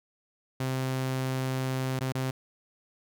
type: tone with dropouts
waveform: sawtooth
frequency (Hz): 130.81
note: C3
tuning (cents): 0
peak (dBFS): -24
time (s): 0.6-2.31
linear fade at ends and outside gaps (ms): 5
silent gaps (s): 1.994-2.008 / 2.123-2.15
effects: none